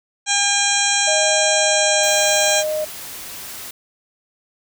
harmonic tone, 806 Hz, G5, 48 cents sharp, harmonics 1 / 2 / 3 / 4 / 5 / 7 / 8 / 9 / 10, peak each -24 / -24 / -24 / -24 / -24 / -24 / -24 / -24 / -24 dBFS, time 0.26-2.64 s, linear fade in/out 50 ms
sine tone with pitch glide, 622.3 to 615.5 Hz, D#5 to D#5, 0 to -19 cents, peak -19 dBFS, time 1.07-2.85 s, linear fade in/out 10 ms, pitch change -19 cents, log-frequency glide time 1.53-1.97 s
white noise, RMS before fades -33 dBFS, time 2.03-3.71 s, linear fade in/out 5 ms
effects none

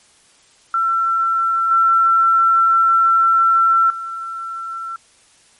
sine tone with level steps, 1347 Hz, E6, 37 cents sharp, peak -14 / -10 / -24 dBFS, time 0.74-4.96 s, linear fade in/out 2 ms, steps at 1.71 / 3.9 s, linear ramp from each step 2 ms, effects white hiss -52 dBFS RMS until 5.59 s + MP3 48 kbps

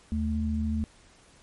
sine tone pair together, 77.78 / 219.3 Hz, D#2 / A3, 0 / -6 cents, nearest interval octave + tritone, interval 1794 cents, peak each -28 dBFS, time 0.12-0.84 s, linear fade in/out 0 ms, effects pink hiss -57 dBFS RMS until 1.42 s + MP3 48 kbps

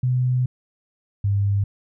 sine tone pair in turn, 126.3 / 100.24 Hz, B2 / G2, +39 / +39 cents, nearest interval major third, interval 400 cents, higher first, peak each -17 dBFS, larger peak neither, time 0.03-0.46 / 1.24-1.64 s, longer first, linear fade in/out 5 ms, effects none

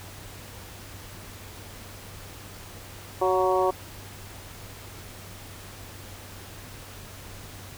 harmonic tone with a mistuned harmonic, 186.3 Hz, F#3, 12 cents sharp, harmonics 2 / 3 / 4 / 5 / 6, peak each -24 / -26 / -27 / -28 / -29 dBFS, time 3.21-3.71 s, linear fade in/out 10 ms, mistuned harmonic 4, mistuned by -25 cents, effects added 97 Hz sine -46 dBFS peak until 7.77 s + pink hiss -44 dBFS RMS until 7.77 s

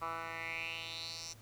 10% pulse tone with band-pass filter sweep, 164.81 Hz, E3, in tune, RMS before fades -42 dBFS, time 0.01-1.34 s, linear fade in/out 20 ms, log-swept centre 1200 to 5900 Hz, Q 4.8, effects added 109 Hz sine -58 dBFS peak until 1.41 s + pink hiss -61 dBFS RMS until 1.41 s

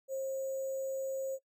sine tone with sample-and-hold, 535 Hz, C5, 38 cents sharp, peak -33 dBFS, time 0.08-1.39 s, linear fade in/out 50 ms, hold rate 7350 Hz, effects noise-tail reverb RT60 0.1 s tail -21 dB re dry

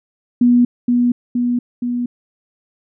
sine tone with echo, 243.1 Hz, B3, 27 cents flat, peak -8 dBFS, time 0.41-0.65 s, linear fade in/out 5 ms, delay 470 ms, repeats 3, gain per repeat -3 dB, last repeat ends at 2.06 s, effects none

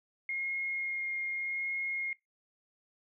sine tone with vibrato, 2142 Hz, C7, 40 cents sharp, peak -32 dBFS, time 0.29-2.13 s, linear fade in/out 2 ms, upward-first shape sine, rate 0.84 Hz, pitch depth 9 cents each way, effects noise-tail reverb RT60 0.2 s tail -23 dB re dry

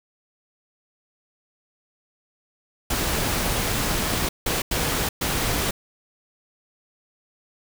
pink noise bursts at uneven times, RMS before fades -24 dBFS, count 4, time 2.9-4.29 / 4.46-4.62 / 4.71-5.09 / 5.21-5.71 s, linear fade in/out 5 ms, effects none

